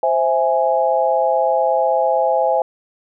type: chord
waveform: sine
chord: C augmented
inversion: none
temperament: equal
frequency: 523.3 / 659.3 / 830.6 Hz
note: C5 / E5 / G#5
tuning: 0 / 0 / 0 cents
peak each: -18 dBFS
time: 0.03-2.62 s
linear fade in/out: 2 ms
effects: none